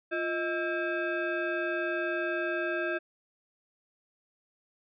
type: tone with frequency modulation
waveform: sine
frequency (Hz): 628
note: D#5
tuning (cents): +16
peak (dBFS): -28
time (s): 0.11-2.99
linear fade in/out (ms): 20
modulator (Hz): 976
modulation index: 1.5
effects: none